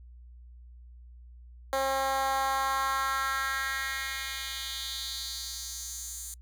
10% pulse tone with high-pass filter sweep, 268.9 Hz, C4, 47 cents sharp, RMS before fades -32 dBFS, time 1.73-6.34 s, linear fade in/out 0 ms, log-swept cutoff 550 to 8000 Hz, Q 2.4, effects noise-tail reverb RT60 0.1 s tail -26 dB re dry + added 60 Hz sine -47 dBFS peak until 6.41 s

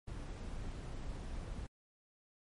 brown noise, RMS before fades -43 dBFS, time 0.07-1.67 s, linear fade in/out 10 ms, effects MP3 48 kbps

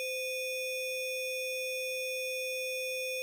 square ring-modulated tone, 1494 Hz, F#6, 16 cents sharp, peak -31 dBFS, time 0-3.22 s, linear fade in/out 0 ms, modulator 979 Hz, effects none

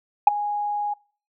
sine tone with ADSR envelope, 827 Hz, G#5, 8 cents flat, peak -4 dBFS, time 0.27-0.94 s, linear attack 4 ms, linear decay 16 ms, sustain -19 dB, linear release 10 ms, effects noise-tail reverb RT60 0.4 s tail -23 dB re dry + tanh soft clip ceiling -3 dBFS

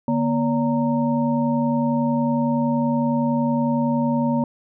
sine tone cluster, 147.8 / 238.6 / 570 / 925 Hz, D3 / A#3 / C#5 / A#5, +11 / +41 / +48 / -14 cents, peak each -27 / -19 / -27 / -27 dBFS, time 0.08-4.44 s, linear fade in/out 2 ms, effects none

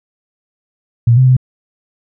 sine tone with pitch steps, 117.6 / 129.4 / 128.1 Hz, A#2 / C3 / C3, +16 / -19 / -36 cents, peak -5 dBFS, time 1.07-1.367 s, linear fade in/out 5 ms, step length 99 ms, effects none

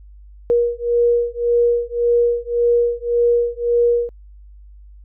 sine beating tone pair, 475 / 476.8 Hz, A#4 / A#4, +33 / +39 cents, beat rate 1.8 Hz, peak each -17 dBFS, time 0.5-4.09 s, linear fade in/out 0 ms, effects added 50 Hz sine -39 dBFS peak until 5.04 s

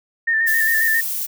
sine tone with vibrato, 1802 Hz, A6, 41 cents sharp, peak -15 dBFS, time 0.27-1.01 s, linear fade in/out 10 ms, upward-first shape square, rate 7.4 Hz, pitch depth 31 cents each way
violet noise, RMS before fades -24 dBFS, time 0.46-1.27 s, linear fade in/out 20 ms
effects none

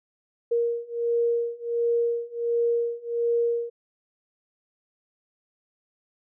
sine beating tone pair, 469.1 / 470.5 Hz, A#4 / A#4, +11 / +16 cents, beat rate 1.4 Hz, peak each -26 / -25 dBFS, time 0.51-3.7 s, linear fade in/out 10 ms, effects none

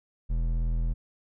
sine tone with hard clipping, 41.2 Hz, E1, in tune, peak -26 dBFS, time 0.29-0.94 s, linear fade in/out 20 ms, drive 9 dB, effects none

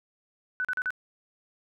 sine tone bursts, 1498 Hz, F#6, 21 cents sharp, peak -26 dBFS, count 4, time 0.6-0.905 s, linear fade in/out 0 ms, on 47 ms, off 39 ms, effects none

